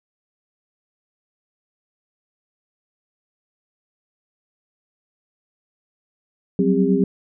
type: tone cluster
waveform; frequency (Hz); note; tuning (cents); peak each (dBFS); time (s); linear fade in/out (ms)
sine; 183.6 / 192.6 / 262.5 / 401.7; F#3 / G3 / C4 / G4; -13 / -30 / +6 / +42; -20; 6.59-7.04; 2
effects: none